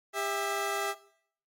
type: tone pair together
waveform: 15% pulse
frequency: 400 / 656 Hz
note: G4 / E5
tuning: +35 / -9 cents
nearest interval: major sixth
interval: 856 cents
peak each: -26 dBFS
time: 0.13-0.95 s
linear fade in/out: 50 ms
effects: noise-tail reverb RT60 0.6 s tail -17 dB re dry + MP3 64 kbps